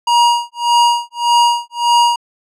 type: tone with tremolo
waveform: square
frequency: 950 Hz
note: A#5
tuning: 33 cents sharp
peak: -8 dBFS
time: 0.07-2.16 s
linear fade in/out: 5 ms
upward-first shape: sine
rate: 1.7 Hz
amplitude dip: 100%
effects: low-pass 8000 Hz 12 dB/octave